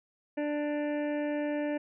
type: harmonic tone with a mistuned harmonic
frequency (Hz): 295.1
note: D4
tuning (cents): +8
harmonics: 1 / 2 / 3 / 5 / 6 / 7 / 8 / 9 / 10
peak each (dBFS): -31 / -33 / -44 / -51 / -44 / -54 / -49 / -57 / -57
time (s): 0.37-1.78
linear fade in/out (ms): 10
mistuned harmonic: 10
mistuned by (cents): -57
effects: none